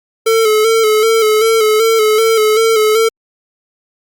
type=tone with vibrato; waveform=square; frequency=440 Hz; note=A4; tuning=in tune; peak=-9 dBFS; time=0.26-3.09 s; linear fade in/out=10 ms; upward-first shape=square; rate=2.6 Hz; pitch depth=40 cents each way; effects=Opus 48 kbps